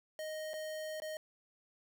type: tone with dropouts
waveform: square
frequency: 622.3 Hz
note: D#5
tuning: in tune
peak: -40 dBFS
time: 0.19-1.17 s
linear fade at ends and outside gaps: 1 ms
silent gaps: 0.534-0.539 / 1.001-1.02 s
effects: none